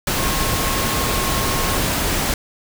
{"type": "tone in noise", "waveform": "sine", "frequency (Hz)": 1081, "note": "C#6", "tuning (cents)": -44, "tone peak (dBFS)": -27, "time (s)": [0.18, 1.77], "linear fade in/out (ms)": 2, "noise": "pink", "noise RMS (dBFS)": -20, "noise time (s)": [0.07, 2.34], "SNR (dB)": -10, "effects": []}